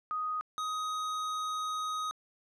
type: tone pair in turn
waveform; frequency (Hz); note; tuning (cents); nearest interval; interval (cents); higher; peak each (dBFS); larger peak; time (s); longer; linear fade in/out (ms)
sine / square; 1247 / 1254.9; D#6 / D#6; +3 / +14; unison; 11; second; -31 / -33; first; 0.11-0.41 / 0.58-2.11; second; 0
effects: low-pass 7000 Hz 12 dB/octave